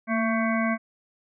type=harmonic tone with a mistuned harmonic; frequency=222.9 Hz; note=A3; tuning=23 cents sharp; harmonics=1 / 3 / 5 / 7 / 9 / 10; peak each=-24 / -29 / -31 / -32 / -34 / -34 dBFS; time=0.07-0.78 s; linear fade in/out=50 ms; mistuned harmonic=1; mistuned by=+34 cents; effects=none